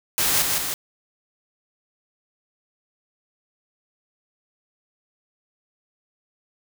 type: noise with echo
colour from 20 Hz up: white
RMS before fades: -21 dBFS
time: 0.18-0.42 s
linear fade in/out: 0 ms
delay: 160 ms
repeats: 2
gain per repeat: -3 dB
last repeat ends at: 0.74 s
effects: none